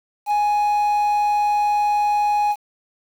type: tone with quantisation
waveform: triangle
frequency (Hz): 831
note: G#5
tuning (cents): +1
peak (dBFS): -14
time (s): 0.26-2.56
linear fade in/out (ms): 50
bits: 7
effects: none